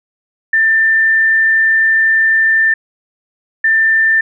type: tone pair in turn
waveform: sine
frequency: 1786 / 1786 Hz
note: A6 / A6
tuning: +25 / +25 cents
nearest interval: unison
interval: 0 cents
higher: neither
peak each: -8 dBFS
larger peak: neither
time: 0.53-2.74 / 3.64-4.21 s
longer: first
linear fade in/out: 5 ms
effects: none